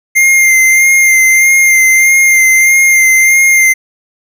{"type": "tone with vibrato", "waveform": "square", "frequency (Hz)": 2104, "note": "C7", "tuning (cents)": 9, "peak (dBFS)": -5, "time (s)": [0.15, 3.74], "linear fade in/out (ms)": 20, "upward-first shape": "sine", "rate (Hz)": 1.6, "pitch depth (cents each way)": 25, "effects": []}